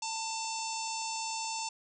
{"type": "harmonic tone", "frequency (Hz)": 893, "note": "A5", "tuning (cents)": 25, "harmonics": [1, 3, 4, 5, 6, 7, 8, 9], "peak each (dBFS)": [-37, -43, -49, -44, -43, -44, -42, -47], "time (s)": [0.02, 1.69], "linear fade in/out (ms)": 5, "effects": []}